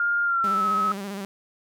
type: tone with pitch glide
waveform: sine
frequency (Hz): 1408 to 1283.7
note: F6 to E6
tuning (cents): +14 to -46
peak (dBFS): -20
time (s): 0-0.92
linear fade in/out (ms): 2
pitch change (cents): -160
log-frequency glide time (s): 0.24-0.68
type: tone with vibrato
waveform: sawtooth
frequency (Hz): 198.7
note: G3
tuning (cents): +24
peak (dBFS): -27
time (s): 0.44-1.25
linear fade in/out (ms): 0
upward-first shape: square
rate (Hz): 15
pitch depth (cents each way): 43
effects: none